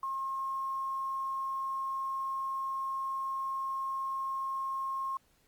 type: tone with quantisation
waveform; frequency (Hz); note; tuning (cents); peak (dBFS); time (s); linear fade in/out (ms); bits
sine; 1073; C6; +43; -32; 0.03-5.17; 2; 10
effects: pink hiss -69 dBFS RMS until 5.47 s + Opus 24 kbps